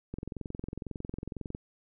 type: click train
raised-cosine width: 3 ms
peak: -24 dBFS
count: 32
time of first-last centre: 0.14-1.549 s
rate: 22 Hz
effects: none